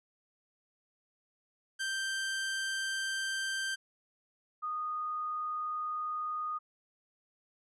sawtooth / sine tone pair in turn, 1568 / 1234.6 Hz, G6 / D#6, 0 / -14 cents, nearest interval major third, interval 414 cents, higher first, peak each -29 / -33 dBFS, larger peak first, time 1.79-3.76 / 4.62-6.59 s, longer neither, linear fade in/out 20 ms, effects resampled to 24000 Hz

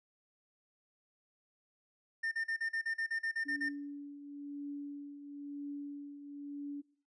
triangle tone bursts, 1809 Hz, A6, 48 cents sharp, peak -31 dBFS, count 12, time 2.23-3.691 s, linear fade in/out 10 ms, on 86 ms, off 39 ms
sine tone with tremolo, 286.3 Hz, D4, 44 cents flat, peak -38 dBFS, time 3.45-6.82 s, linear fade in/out 20 ms, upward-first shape triangle, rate 1 Hz, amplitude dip 65%
effects noise-tail reverb RT60 0.5 s tail -21 dB re dry + resampled to 22050 Hz

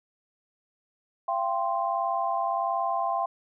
sine chord, F suspended second, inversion none, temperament equal with one note detuned, 682.5 / 784 / 1046.5 Hz, F5 / G5 / C6, -40 / 0 / 0 cents, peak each -29 dBFS, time 1.28-3.26 s, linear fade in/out 5 ms, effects none

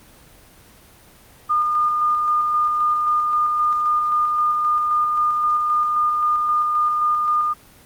sine tone with tremolo, 1215 Hz, D#6, 42 cents flat, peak -15 dBFS, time 1.49-7.54 s, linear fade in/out 20 ms, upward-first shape square, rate 3.8 Hz, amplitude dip 25%, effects pink hiss -48 dBFS RMS until 7.85 s + Opus 24 kbps

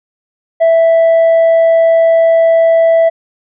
sine tone with tanh clipping, 659.3 Hz, E5, in tune, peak -6 dBFS, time 0.6-3.1 s, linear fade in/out 20 ms, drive 2 dB, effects none

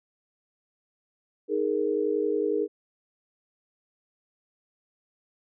sine chord, D# suspended fourth, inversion none, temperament equal, 311.1 / 415.3 / 466.2 Hz, D#4 / G#4 / A#4, 0 / 0 / 0 cents, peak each -30 / -26 / -28 dBFS, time 1.48-2.68 s, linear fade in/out 50 ms, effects none

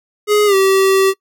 square tone with pitch glide, 418 to 385.5 Hz, G#4 to G4, +11 to -29 cents, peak -10 dBFS, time 0.27-1.14 s, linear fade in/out 50 ms, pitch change -140 cents, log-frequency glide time 0.46-0.55 s, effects noise-tail reverb RT60 0.1 s tail -22 dB re dry

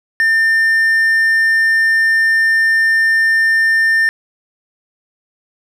triangle tone, 1800 Hz, A6, 39 cents sharp, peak -8 dBFS, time 0.2-4.09 s, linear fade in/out 0 ms, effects none

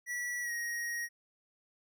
square tone with pitch glide, 1944 to 1884.3 Hz, B6 to A#6, -28 to +18 cents, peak -35 dBFS, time 0.06-1.09 s, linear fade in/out 50 ms, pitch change -54 cents, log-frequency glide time 0.42-0.51 s, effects none

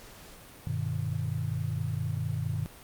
sine chord, G augmented, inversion none, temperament just, 98 / 122.5 / 153.12 Hz, G2 / B2 / D#3, 0 / -14 / -27 cents, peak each -33 dBFS, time 0.67-2.66 s, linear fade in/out 0 ms, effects pink hiss -50 dBFS RMS until 2.83 s + Opus 48 kbps

